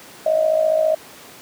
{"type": "tone with amplitude modulation", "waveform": "sine", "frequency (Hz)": 631, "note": "D#5", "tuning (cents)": 24, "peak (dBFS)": -11, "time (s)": [0.26, 0.95], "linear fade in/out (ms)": 5, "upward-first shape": "sine", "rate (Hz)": 54.8, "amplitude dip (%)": 70, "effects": ["pink hiss -41 dBFS RMS until 1.41 s", "high-pass 200 Hz 12 dB/octave"]}